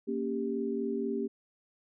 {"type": "chord", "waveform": "sine", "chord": "G diminished", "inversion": "first", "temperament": "equal with one note detuned", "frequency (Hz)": [233.1, 277.2, 395.4], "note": ["Bb3", "Db4", "G4"], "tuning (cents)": [0, 0, 15], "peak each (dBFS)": [-34, -36, -33], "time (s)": [0.07, 1.28], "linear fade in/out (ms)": 20, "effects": []}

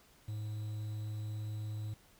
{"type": "tone with quantisation", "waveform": "triangle", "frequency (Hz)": 106.9, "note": "A2", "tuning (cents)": -49, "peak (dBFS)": -35, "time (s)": [0.28, 1.94], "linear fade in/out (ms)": 5, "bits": 10, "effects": ["pink hiss -64 dBFS RMS until 2.19 s"]}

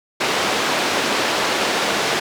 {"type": "band-pass noise", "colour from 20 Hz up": "pink", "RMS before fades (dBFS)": -20, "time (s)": [0.2, 2.2], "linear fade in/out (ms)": 10, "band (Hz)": [340, 5100], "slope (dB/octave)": 12, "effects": []}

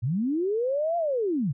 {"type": "linear two-way sweep", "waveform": "sine", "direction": "up then down", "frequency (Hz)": [103.83, 699, 116.7], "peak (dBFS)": -23, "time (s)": [0.02, 1.53], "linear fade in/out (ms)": 20, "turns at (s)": 0.97, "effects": []}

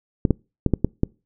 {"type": "clicks", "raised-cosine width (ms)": 3, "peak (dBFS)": -4, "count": 6, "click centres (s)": [0.252, 0.307, 0.663, 0.737, 0.846, 1.034], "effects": ["noise-tail reverb RT60 0.3 s tail -26 dB re dry"]}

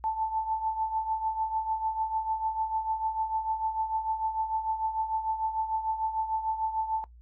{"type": "tone with tremolo", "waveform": "sine", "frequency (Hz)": 881, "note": "A5", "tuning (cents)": 2, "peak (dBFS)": -24, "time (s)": [0.04, 7.04], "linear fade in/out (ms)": 0, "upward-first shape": "triangle", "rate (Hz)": 6.7, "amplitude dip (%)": 75, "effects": ["noise-tail reverb RT60 0.1 s tail -18 dB re dry", "added 59 Hz sine -49 dBFS peak until 7.21 s"]}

